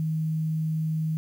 sine tone with quantisation, 157.9 Hz, D#3, 26 cents sharp, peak -24 dBFS, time 0-1.17 s, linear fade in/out 0 ms, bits 9, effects none

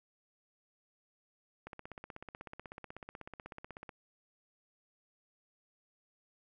click train, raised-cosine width 0.5 ms, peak -30 dBFS, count 37, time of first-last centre 1.67-3.892 s, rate 16.2 Hz, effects none

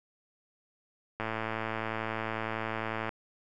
click train, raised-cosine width 0.5 ms, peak -18 dBFS, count 211, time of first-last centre 1.2-3.092 s, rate 111 Hz, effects none

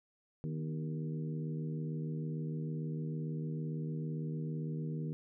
harmonic tone with a mistuned harmonic, 77.78 Hz, D#2, in tune, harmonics 2 / 3 / 4 / 5 / 6, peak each -36 / -44 / -48 / -49 / -51 dBFS, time 0.44-5.13 s, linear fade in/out 0 ms, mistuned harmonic 3, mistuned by +64 cents, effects none

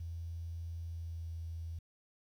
sine tone with pitch glide, 83.7 to 82.64 Hz, E2 to E2, +27 to +5 cents, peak -39 dBFS, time 0-1.79 s, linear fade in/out 5 ms, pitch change -22 cents, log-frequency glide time 0.84-1.33 s, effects 11-bit

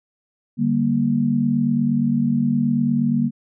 sine chord, G minor, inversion second, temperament just, 147 / 196 / 235.2 Hz, D3 / G3 / Bb3, +2 / 0 / +16 cents, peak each -23 / -23 / -18 dBFS, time 0.57-3.31 s, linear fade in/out 50 ms, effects none

